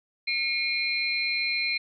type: tone cluster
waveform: sine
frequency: 2167 / 2415 / 4128 Hz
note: C#7 / D7 / C8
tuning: -40 / +48 / -24 cents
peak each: -29 dBFS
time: 0.27-1.78 s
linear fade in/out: 10 ms
effects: none